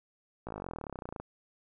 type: slowing click train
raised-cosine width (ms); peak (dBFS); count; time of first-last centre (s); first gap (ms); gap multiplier
1; -25; 29; 0.47-1.2; 17; 1.03
effects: none